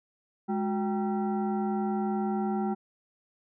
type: tone with frequency modulation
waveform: sine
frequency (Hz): 208.2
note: G#3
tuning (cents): +5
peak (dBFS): -26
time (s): 0.48-2.75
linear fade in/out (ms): 20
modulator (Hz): 574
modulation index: 1
effects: none